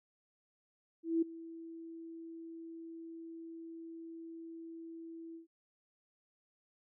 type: tone with ADSR envelope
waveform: sine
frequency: 329.6 Hz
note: E4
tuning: in tune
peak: -26 dBFS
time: 1.03-5.47 s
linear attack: 190 ms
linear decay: 9 ms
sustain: -19 dB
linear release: 120 ms
effects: none